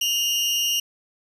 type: tone pair together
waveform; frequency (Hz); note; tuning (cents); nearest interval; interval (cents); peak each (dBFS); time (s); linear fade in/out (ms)
30% pulse; 2835 / 3046; F7 / F#7; +25 / +50; minor second; 125; -18 / -27; 0.01-0.8; 5
effects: resampled to 32000 Hz + 8-bit